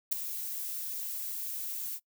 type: noise with ADSR envelope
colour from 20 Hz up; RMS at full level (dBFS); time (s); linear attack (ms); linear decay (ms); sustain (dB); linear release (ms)
violet; -25; 0.11-2; 15; 7; -12; 56
effects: noise-tail reverb RT60 0.1 s tail -21 dB re dry